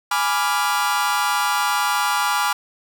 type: chord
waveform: 40% pulse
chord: G# diminished seventh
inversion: none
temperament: equal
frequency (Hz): 830.6 / 987.8 / 1174.7 / 1396.9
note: G#5 / B5 / D6 / F6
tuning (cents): 0 / 0 / 0 / 0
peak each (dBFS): -23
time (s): 0.11-2.53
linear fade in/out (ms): 5
effects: none